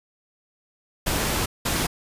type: noise bursts at uneven times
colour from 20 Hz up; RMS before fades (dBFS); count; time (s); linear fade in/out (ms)
pink; -24; 2; 1.06-1.46 / 1.65-1.87; 10
effects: resampled to 32000 Hz